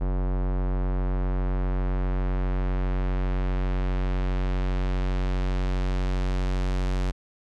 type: tone with low-pass filter sweep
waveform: square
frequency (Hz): 46.21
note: F#1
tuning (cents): -1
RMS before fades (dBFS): -25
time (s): 0-7.12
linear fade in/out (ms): 20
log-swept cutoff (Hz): 1000 to 6700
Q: 0.74
effects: none